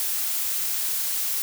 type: noise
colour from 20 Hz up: blue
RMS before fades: -26 dBFS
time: 0-1.42 s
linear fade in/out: 0 ms
effects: none